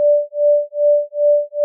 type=tone with tremolo; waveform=sine; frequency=587 Hz; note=D5; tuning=1 cent flat; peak=-8 dBFS; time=0-1.64 s; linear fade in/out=0 ms; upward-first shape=sine; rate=2.5 Hz; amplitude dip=100%; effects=none